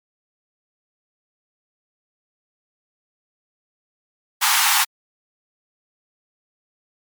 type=high-pass noise; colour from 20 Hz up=pink; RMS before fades=-17 dBFS; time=4.41-4.85 s; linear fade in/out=20 ms; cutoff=790 Hz; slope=96 dB/octave; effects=MP3 96 kbps